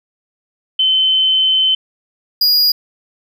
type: tone pair in turn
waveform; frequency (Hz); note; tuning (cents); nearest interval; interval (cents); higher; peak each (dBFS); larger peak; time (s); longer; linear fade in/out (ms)
sine / square; 3065 / 4877; G7 / D#8; -40 / -35; minor sixth; 805; second; -10; neither; 0.79-1.75 / 2.41-2.72; first; 5
effects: none